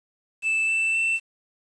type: tone with pitch steps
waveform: triangle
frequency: 2637 / 2657 / 2677 Hz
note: E7 / E7 / E7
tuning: 0 / +13 / +26 cents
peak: -19 dBFS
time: 0.42-1.2 s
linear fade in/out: 50 ms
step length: 260 ms
effects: resampled to 22050 Hz + 8-bit